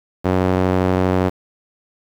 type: tone with band-pass filter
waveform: sawtooth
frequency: 92.5 Hz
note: F#2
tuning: in tune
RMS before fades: -17 dBFS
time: 0.24-1.3 s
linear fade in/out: 20 ms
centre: 480 Hz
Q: 0.64
effects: 7-bit